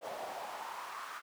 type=noise with high-pass filter sweep; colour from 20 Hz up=brown; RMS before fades=-43 dBFS; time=0.01-1.22 s; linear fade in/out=50 ms; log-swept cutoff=600 to 1300 Hz; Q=3.5; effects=none